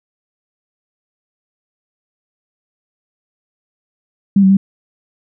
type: tone with pitch steps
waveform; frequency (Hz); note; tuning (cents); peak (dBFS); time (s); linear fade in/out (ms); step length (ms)
sine; 198 / 191.2 / 195.3; G3 / G3 / G3; +18 / -43 / -6; -6; 4.36-4.57; 5; 70
effects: none